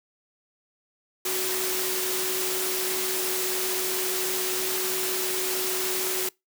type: tone in noise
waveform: sine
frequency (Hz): 372.4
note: F#4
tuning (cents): +11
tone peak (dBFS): -31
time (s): 1.25-6.29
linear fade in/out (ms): 5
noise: white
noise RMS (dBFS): -28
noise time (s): 1.25-6.29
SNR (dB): -6
effects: noise-tail reverb RT60 0.2 s tail -25 dB re dry + high-pass 200 Hz 12 dB/octave